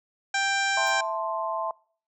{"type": "harmonic tone", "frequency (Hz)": 787, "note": "G5", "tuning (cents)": 7, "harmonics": [1, 2, 3, 4, 5, 6, 7, 8, 9, 10], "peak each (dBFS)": [-28, -26, -31, -37, -36, -45, -36, -43, -37, -46], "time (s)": [0.34, 1.01], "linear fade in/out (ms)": 5}
{"type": "chord", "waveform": "sine", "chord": "A minor", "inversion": "second", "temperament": "equal", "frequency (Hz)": [659.3, 880, 1046.5], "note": ["E5", "A5", "C6"], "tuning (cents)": [0, 0, 0], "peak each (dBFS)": [-30, -32, -30], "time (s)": [0.77, 1.71], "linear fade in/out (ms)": 2}
{"type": "noise with exponential decay", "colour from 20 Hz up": "blue", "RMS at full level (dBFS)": -43, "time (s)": [0.87, 0.96], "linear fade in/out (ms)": 0, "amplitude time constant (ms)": 18}
{"effects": ["noise-tail reverb RT60 0.5 s tail -25 dB re dry"]}